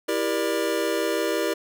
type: chord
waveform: square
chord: E half-diminished seventh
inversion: none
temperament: just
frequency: 329.6 / 395.6 / 474.7 / 593.3 Hz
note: E4 / G4 / Bb4 / D5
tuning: 0 / +16 / +31 / +18 cents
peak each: -29 dBFS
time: 0.08-1.54 s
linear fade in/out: 10 ms
effects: none